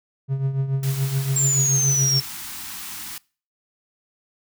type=tone with tremolo; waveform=triangle; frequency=135.4 Hz; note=C#3; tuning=40 cents flat; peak=-15 dBFS; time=0.28-2.22 s; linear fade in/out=50 ms; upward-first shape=triangle; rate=7 Hz; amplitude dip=70%
type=band-stop noise; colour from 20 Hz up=white; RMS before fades=-34 dBFS; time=0.83-3.18 s; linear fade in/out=2 ms; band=350 to 750 Hz; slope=48 dB/octave
type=exponential sweep; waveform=sine; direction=down; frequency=7459 to 5440 Hz; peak=-18 dBFS; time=1.36-2.2 s; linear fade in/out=2 ms
effects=noise-tail reverb RT60 0.4 s tail -24 dB re dry